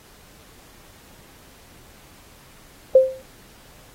sine tone with exponential decay, 523.3 Hz, C5, in tune, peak -5 dBFS, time 2.95-3.22 s, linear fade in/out 5 ms, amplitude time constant 58 ms, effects pink hiss -50 dBFS RMS until 3.94 s + AAC 48 kbps

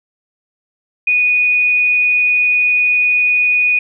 sine tone, 2472 Hz, D#7, 12 cents flat, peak -10 dBFS, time 1.07-3.79 s, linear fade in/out 5 ms, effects none

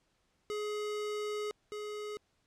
square tone pair in turn, 420 / 420 Hz, G#4 / G#4, +19 / +19 cents, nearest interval unison, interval 0 cents, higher neither, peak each -35 / -39 dBFS, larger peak first, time 0.5-1.51 / 1.72-2.17 s, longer first, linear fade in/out 0 ms, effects pink hiss -75 dBFS RMS until 2.46 s + low-pass 8000 Hz 12 dB/octave

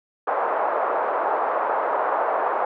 pink band-pass noise, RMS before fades -23 dBFS, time 0.27-2.65 s, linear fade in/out 5 ms, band 540 to 1200 Hz, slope 24 dB/octave, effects none

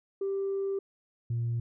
sine tone pair in turn, 392 / 117.42 Hz, G4 / A#2, 0 / +13 cents, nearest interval octave + major sixth, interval 2087 cents, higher first, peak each -27 / -26 dBFS, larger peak second, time 0.21-0.79 / 1.3-1.6 s, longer first, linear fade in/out 5 ms, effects tanh soft clip ceiling -25 dBFS

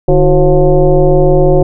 sine tone with frequency modulation, 196 Hz, G3, in tune, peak -4 dBFS, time 0.08-1.63 s, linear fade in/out 5 ms, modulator 173 Hz, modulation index 2.4, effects none

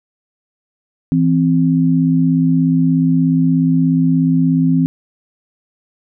sine tone pair together, 164.8 / 261.6 Hz, E3 / C4, 0 / 0 cents, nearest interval minor sixth, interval 800 cents, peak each -13 dBFS, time 1.12-4.86 s, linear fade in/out 0 ms, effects none

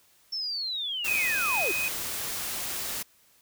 sine linear sweep, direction down, 5420 to 315.3 Hz, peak -29 dBFS, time 0.32-1.72 s, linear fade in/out 10 ms
white noise, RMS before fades -33 dBFS, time 1.04-3.03 s, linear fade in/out 10 ms
sine tone with tremolo, 2508 Hz, D#7, 13 cents sharp, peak -25 dBFS, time 1.08-1.88 s, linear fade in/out 0 ms, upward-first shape sine, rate 2.5 Hz, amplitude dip 25%
effects white hiss -62 dBFS RMS until 3.41 s

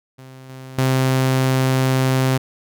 sawtooth tone with level steps, 131 Hz, C3, 2 cents sharp, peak -34 / -30 / -11 dBFS, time 0.18-2.38 s, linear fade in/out 10 ms, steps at 0.49 / 0.78 s, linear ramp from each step 5 ms, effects none

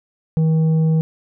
triangle tone with tanh clipping, 159.6 Hz, D#3, 44 cents sharp, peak -14 dBFS, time 0.37-1.01 s, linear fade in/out 0 ms, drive 10 dB, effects none

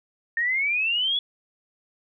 sine exponential sweep, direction up, 1820 to 3432 Hz, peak -21 dBFS, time 0.37-1.19 s, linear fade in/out 2 ms, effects none

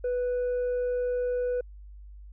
triangle tone with tanh clipping, 493.9 Hz, B4, in tune, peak -26 dBFS, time 0.04-1.61 s, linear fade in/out 5 ms, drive 7 dB, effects added 50 Hz sine -43 dBFS peak until 2.32 s

